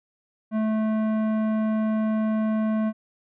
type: tone with tanh clipping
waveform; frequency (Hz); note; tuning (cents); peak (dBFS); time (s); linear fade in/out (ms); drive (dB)
sine; 217.8; A3; -17; -23; 0.51-2.93; 50; 14
effects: none